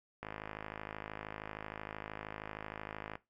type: click train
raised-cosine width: 0.5 ms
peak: -26 dBFS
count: 156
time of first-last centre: 0.23-3.155 s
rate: 53 Hz
effects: noise-tail reverb RT60 0.2 s tail -17 dB re dry